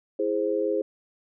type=chord; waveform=sine; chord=E augmented; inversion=none; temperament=equal; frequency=329.6 / 415.3 / 523.3 Hz; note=E4 / G#4 / B#4; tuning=0 / 0 / 0 cents; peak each=-29 / -26 / -27 dBFS; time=0.19-0.82 s; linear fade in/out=5 ms; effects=none